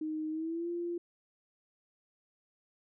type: tone with pitch glide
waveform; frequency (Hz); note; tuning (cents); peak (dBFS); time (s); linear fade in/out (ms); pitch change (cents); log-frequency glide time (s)
sine; 311.1 to 345.2; D#4 to F4; 0 to -20; -33; 0.01-0.98; 5; +180; 0.3-0.69
effects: none

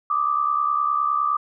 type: tone pair together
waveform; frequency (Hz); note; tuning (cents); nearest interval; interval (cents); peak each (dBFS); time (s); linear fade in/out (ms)
sine; 1174.7 / 1244.5; D6 / D#6; 0 / 0; minor second; 100; -20 / -24; 0.1-1.37; 5
effects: none

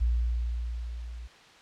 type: tone with level ramp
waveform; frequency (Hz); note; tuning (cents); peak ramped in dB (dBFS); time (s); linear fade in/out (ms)
sine; 58.9; A#1; +19; -21 to -38; 0-1.28; 20
effects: white hiss -53 dBFS RMS until 1.61 s + low-pass 4000 Hz 12 dB/octave

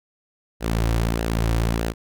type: tone with flanger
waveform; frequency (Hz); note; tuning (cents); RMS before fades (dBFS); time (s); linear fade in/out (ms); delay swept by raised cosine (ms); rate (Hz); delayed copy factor
sawtooth; 56.5; A1; +47; -22; 0.6-1.94; 50; 0.85 to 4.85; 1.6; -0.5
effects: none

